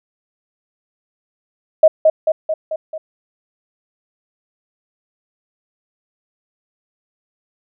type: tone with echo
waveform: sine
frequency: 630 Hz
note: D#5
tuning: 21 cents sharp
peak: -3 dBFS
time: 1.83-1.88 s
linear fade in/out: 5 ms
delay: 220 ms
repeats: 5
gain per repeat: -4 dB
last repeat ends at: 2.98 s
effects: none

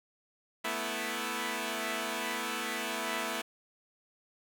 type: chord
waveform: 5% pulse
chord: A suspended second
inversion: none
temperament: equal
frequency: 220 / 246.9 / 329.6 Hz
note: A3 / B3 / E4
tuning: 0 / 0 / 0 cents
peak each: -26 dBFS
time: 0.64-3.42 s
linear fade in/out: 10 ms
effects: none

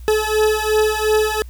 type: beating tone pair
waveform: 40% pulse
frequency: 428.7 / 431.5 Hz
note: A4 / A4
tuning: -45 / -34 cents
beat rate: 2.8 Hz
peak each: -17 dBFS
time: 0.08-1.42 s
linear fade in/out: 0 ms
effects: added 60 Hz sine -32 dBFS peak until 1.49 s + white hiss -53 dBFS RMS until 1.49 s

